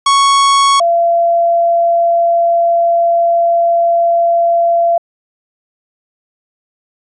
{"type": "tone pair in turn", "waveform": ["45% pulse", "sine"], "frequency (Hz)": [1108.7, 681.5], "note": ["C#6", "F5"], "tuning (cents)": [0, -43], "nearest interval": "minor sixth", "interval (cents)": 843, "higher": "first", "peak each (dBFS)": [-7, -8], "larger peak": "first", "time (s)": [[0.06, 0.8], [0.8, 4.98]], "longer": "second", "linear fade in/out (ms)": 5, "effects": ["resampled to 22050 Hz"]}